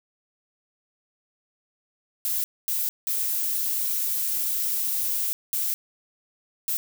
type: noise bursts at uneven times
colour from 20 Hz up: violet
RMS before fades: -26 dBFS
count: 5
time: 2.25-2.44 / 2.68-2.89 / 3.07-5.33 / 5.53-5.74 / 6.68-6.77 s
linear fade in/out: 0 ms
effects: none